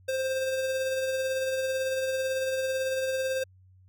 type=tone with tremolo; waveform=square; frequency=525 Hz; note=C5; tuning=6 cents sharp; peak=-26 dBFS; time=0.08-3.44 s; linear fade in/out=10 ms; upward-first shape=triangle; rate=18 Hz; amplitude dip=35%; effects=added 93 Hz sine -54 dBFS peak until 3.88 s